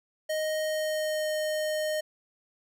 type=tone with pitch glide; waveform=square; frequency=622.3 to 616.2 Hz; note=D#5 to D#5; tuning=0 to -17 cents; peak=-28 dBFS; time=0.29-2.01 s; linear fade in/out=10 ms; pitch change=-17 cents; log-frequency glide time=0.6-1.31 s; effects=none